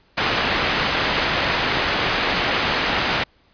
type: low-pass noise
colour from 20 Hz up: white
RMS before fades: -21 dBFS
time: 0.17-3.24 s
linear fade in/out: 10 ms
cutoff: 2800 Hz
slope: 12 dB/octave
effects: pink hiss -58 dBFS RMS until 3.53 s + resampled to 11025 Hz